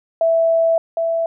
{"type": "tone pair in turn", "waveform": "sine", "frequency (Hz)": [659.3, 662.4], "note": ["E5", "E5"], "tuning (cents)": [0, 8], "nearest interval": "unison", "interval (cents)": 8, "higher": "second", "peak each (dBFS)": [-12, -16], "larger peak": "first", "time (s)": [[0.21, 0.78], [0.97, 1.26]], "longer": "first", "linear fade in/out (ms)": 2, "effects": []}